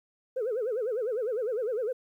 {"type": "tone with vibrato", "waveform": "sine", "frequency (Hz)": 467.2, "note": "A#4", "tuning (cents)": 4, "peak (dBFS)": -26, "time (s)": [0.36, 1.93], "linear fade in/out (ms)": 10, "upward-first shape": "sine", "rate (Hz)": 9.9, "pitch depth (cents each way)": 210, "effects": ["tanh soft clip ceiling -24 dBFS", "11-bit"]}